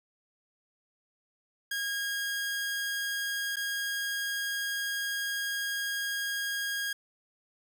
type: tone with dropouts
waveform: sawtooth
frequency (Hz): 1632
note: G#6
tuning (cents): -31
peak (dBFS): -27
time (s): 1.71-6.93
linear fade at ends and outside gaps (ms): 5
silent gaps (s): 3.559-3.567
effects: none